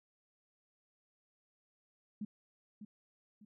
sine tone with echo, 210.1 Hz, G#3, 20 cents sharp, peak -37 dBFS, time 2.21-2.25 s, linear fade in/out 5 ms, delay 600 ms, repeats 2, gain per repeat -9 dB, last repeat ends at 3.45 s, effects none

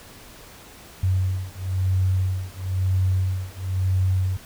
sine beating tone pair, 93 / 94 Hz, F#2 / F#2, +9 / +28 cents, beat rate 1 Hz, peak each -23 / -23 dBFS, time 1.03-4.37 s, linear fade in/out 5 ms, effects pink hiss -45 dBFS RMS until 4.45 s

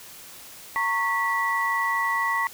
sine tone cluster, 918 / 1106 / 1954 Hz, A#5 / C#6 / B6, -27 / -4 / -19 cents, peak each -28 / -26 / -25 dBFS, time 0.76-2.47 s, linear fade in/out 0 ms, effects white hiss -44 dBFS RMS until 2.53 s

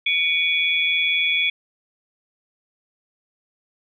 sine tone cluster, 2259 / 2423 / 3383 Hz, C#7 / D#7 / G#7, +32 / -47 / +31 cents, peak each -22 dBFS, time 0.06-1.5 s, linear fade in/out 5 ms, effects none

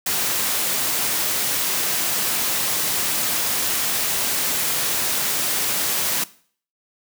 white noise, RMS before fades -22 dBFS, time 0.06-6.24 s, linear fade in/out 5 ms, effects noise-tail reverb RT60 0.5 s tail -19 dB re dry + high-pass 100 Hz 12 dB/octave

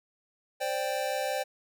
square chord, C suspended second, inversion none, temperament just, 523.3 / 588.7 / 784.9 Hz, C5 / D5 / G5, 0 / +4 / +2 cents, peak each -34 dBFS, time 0.6-1.44 s, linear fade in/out 20 ms, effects none

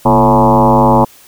sine tone with frequency modulation, 553 Hz, C#5, 4 cents flat, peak -5 dBFS, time 0.05-1.05 s, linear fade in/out 10 ms, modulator 104 Hz, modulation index 4.4, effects white hiss -42 dBFS RMS until 1.27 s

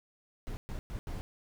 brown noise bursts at uneven times, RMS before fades -38 dBFS, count 4, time 0.47-0.57 / 0.69-0.79 / 0.9-0.99 / 1.07-1.21 s, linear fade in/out 0 ms, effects none

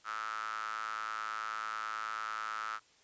sawtooth tone with high-pass filter, 109.2 Hz, A2, 13 cents flat, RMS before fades -39 dBFS, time 0.04-2.8 s, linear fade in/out 50 ms, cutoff 1300 Hz, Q 9.2, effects white hiss -65 dBFS RMS until 3.03 s + resampled to 16000 Hz

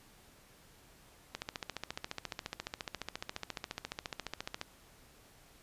click train, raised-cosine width 0.2 ms, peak -20 dBFS, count 48, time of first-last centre 1.35-4.614 s, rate 14.4 Hz, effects pink hiss -61 dBFS RMS until 5.62 s + resampled to 32000 Hz

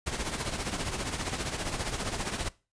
pink noise with tremolo, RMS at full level -30 dBFS, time 0.06-2.49 s, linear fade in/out 10 ms, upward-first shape triangle, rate 15 Hz, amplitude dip 70%, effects noise-tail reverb RT60 0.3 s tail -20 dB re dry + resampled to 22050 Hz

